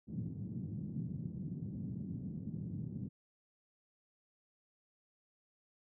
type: band-pass noise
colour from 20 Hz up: white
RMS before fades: -42 dBFS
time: 0.07-3.09 s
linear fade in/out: 20 ms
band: 110 to 200 Hz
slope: 24 dB/octave
effects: none